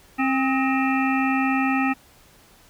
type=harmonic tone with a mistuned harmonic; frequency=266.4 Hz; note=C4; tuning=31 cents sharp; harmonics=1 / 3 / 5 / 7 / 9 / 10; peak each=-21 / -26 / -28 / -29 / -31 / -31 dBFS; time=0.18-1.94 s; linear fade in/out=20 ms; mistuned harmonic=5; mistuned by=-72 cents; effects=pink hiss -53 dBFS RMS until 2.69 s